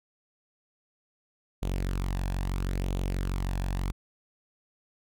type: tone with flanger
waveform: sawtooth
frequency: 46.25 Hz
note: F#1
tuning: in tune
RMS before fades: -30 dBFS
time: 1.62-3.92 s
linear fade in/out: 10 ms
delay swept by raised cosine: 0.29 to 1.19 ms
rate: 0.75 Hz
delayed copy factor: +0.5
effects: none